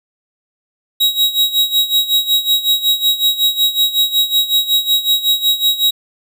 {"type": "tone with tremolo", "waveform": "45% pulse", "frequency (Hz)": 3825, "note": "A#7", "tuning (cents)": 44, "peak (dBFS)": -9, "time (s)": [1, 5.91], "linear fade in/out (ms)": 10, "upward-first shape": "sine", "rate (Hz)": 5.4, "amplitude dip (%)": 80, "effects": []}